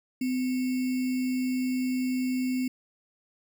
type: tone with sample-and-hold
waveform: sine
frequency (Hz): 255.3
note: C4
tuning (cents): -42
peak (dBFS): -25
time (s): 0.21-2.68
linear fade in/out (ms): 5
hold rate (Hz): 2450
effects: none